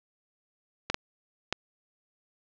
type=clicks; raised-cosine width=0.2 ms; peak=-9 dBFS; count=3; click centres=0.9 / 0.944 / 1.526 s; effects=low-pass 5000 Hz 12 dB/octave